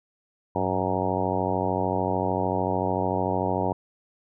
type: harmonic tone with a mistuned harmonic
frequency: 93.4 Hz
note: F#2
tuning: 17 cents sharp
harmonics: 1 / 2 / 3 / 4 / 5 / 6 / 7 / 8 / 9 / 10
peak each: -32 / -32 / -32 / -32 / -32 / -32 / -32 / -32 / -32 / -32 dBFS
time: 0.55-3.73 s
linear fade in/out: 5 ms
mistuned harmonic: 1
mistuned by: +120 cents
effects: none